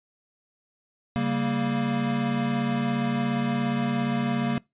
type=chord; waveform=square; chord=G diminished; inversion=second; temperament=equal; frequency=138.59 / 196 / 233.1 Hz; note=Db3 / G3 / Bb3; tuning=0 / 0 / 0 cents; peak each=-30 / -32 / -26 dBFS; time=1.16-4.58 s; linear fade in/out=0 ms; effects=noise-tail reverb RT60 0.2 s tail -23 dB re dry + resampled to 8000 Hz

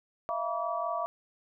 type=tone cluster; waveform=sine; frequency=640 / 685 / 962 / 1149 Hz; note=D#5 / F5 / B5 / D6; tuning=+49 / -34 / -46 / -38 cents; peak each=-37 / -33 / -38 / -34 dBFS; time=0.29-1.06 s; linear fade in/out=0 ms; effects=none

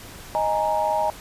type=chord; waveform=sine; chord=D# suspended fourth; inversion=none; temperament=just; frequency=622.3 / 829.7 / 933.4 Hz; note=D#5 / G#5 / A#5; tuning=0 / -2 / +2 cents; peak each=-24 dBFS; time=0.35-1.1 s; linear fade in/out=0 ms; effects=pink hiss -41 dBFS RMS until 1.2 s + resampled to 32000 Hz

